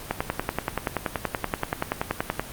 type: click train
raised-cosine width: 0.5 ms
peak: -8 dBFS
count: 25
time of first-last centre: 0.11-2.396 s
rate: 10.5 Hz
effects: pink hiss -39 dBFS RMS until 2.52 s + Opus 32 kbps